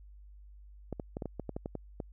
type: clicks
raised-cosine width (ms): 2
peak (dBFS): -23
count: 11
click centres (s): 0.927 / 0.998 / 1.169 / 1.222 / 1.257 / 1.397 / 1.493 / 1.565 / 1.659 / 1.753 / 2.002
effects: added 50 Hz sine -50 dBFS peak until 2.12 s